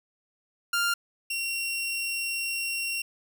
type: tone pair in turn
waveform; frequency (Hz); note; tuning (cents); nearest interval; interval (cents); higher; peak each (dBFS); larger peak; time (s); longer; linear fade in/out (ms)
sawtooth; 1396.9 / 2741; F6 / F7; 0 / -33; octave; 1167; second; -20 / -25; first; 0.73-0.94 / 1.3-3.02; second; 5
effects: none